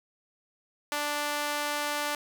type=tone with high-pass filter; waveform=sawtooth; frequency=293.7 Hz; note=D4; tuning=in tune; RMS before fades=-31 dBFS; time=0.92-2.15 s; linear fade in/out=0 ms; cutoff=820 Hz; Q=0.81; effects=9-bit